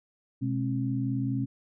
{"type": "tone cluster", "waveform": "sine", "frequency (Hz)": [125, 209.8, 269.1], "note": ["B2", "G#3", "C4"], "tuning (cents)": [21, 18, 49], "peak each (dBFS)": [-29, -35, -30], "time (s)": [0.41, 1.46], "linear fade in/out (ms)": 20, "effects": []}